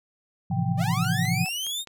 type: chord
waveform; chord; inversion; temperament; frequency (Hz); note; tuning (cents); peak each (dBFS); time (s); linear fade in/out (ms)
sine; F major seventh; first; equal with one note detuned; 110 / 132.95 / 164.81 / 174.61; A2 / C3 / E3 / F3; 0 / +28 / 0 / 0; -28; 0.5-1.45; 10
type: tone with pitch glide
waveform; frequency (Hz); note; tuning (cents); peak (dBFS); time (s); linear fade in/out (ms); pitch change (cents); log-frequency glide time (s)
sine; 784 to 754.2; G5 to F#5; 0 to +33; -34; 0.51-1.49; 2; -67; 0.79-0.98
type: linear sweep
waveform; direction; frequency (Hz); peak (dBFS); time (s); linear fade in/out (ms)
sawtooth; up; 554 to 3771; -25; 0.77-1.85; 50
type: click train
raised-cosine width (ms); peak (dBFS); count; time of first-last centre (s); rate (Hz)
0.2; -26; 6; 0.84-1.873; 4.84
effects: none